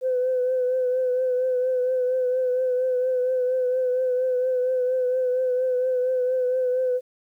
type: tone with vibrato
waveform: sine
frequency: 507 Hz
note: B4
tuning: 45 cents sharp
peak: -19 dBFS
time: 0.01-7.01 s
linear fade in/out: 50 ms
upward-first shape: triangle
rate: 4.3 Hz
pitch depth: 40 cents each way
effects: tanh soft clip ceiling -15 dBFS + 10-bit